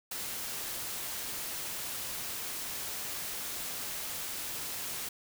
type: noise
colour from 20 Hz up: white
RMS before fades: -38 dBFS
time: 0.11-5.09 s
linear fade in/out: 5 ms
effects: none